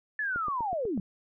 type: linear sweep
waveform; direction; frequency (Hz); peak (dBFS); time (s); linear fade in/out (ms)
sine; down; 1760 to 170; -28; 0.19-1; 2
type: click train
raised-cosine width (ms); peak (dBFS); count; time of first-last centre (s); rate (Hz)
2; -27; 6; 0.36-0.977; 8.11
effects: none